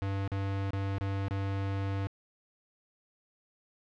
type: tone with dropouts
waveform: square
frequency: 98 Hz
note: G2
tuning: in tune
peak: -31 dBFS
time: 0.02-2.07 s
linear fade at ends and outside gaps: 0 ms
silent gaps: 0.277-0.318 / 0.706-0.733 / 0.983-1.01 / 1.283-1.309 s
effects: low-pass 3000 Hz 12 dB/octave